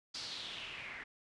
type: noise with low-pass filter sweep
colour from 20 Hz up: white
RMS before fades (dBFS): -45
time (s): 0.14-1.04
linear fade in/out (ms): 10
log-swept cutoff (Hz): 5000 to 1900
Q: 4.2
effects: resampled to 24000 Hz